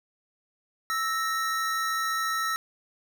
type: tone pair together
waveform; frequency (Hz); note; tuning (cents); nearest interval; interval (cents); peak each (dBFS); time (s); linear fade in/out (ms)
square; 1315 / 1859.7; E6 / A#6; -5 / -5; tritone; 600; -28 / -32; 0.9-2.56; 0
effects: none